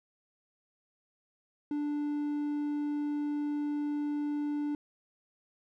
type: tone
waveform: triangle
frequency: 293.7 Hz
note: D4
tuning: in tune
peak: -28 dBFS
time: 1.71-4.75 s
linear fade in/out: 2 ms
effects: none